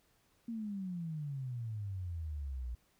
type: exponential sweep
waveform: sine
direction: down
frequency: 235.2 to 58.27 Hz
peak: -37 dBFS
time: 0.48-2.75 s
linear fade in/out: 5 ms
effects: pink hiss -72 dBFS RMS until 2.99 s